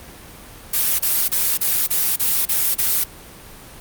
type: noise bursts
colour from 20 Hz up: blue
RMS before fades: -18 dBFS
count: 8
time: 0.73-3.041 s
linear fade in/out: 10 ms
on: 260 ms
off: 33 ms
effects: pink hiss -40 dBFS RMS until 3.8 s + Opus 32 kbps